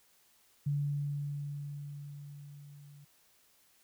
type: tone with level ramp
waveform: sine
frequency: 144 Hz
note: D3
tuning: 34 cents flat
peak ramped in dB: -28 to -52 dBFS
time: 0.66-3.05 s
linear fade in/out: 10 ms
effects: white hiss -67 dBFS RMS until 3.83 s